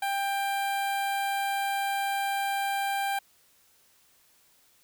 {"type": "tone with notch filter", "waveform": "sawtooth", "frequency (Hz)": 792, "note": "G5", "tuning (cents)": 18, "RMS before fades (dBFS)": -29, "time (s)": [0.02, 3.19], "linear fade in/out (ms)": 5, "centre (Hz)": 5800, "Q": 1.2, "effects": ["white hiss -63 dBFS RMS until 4.83 s"]}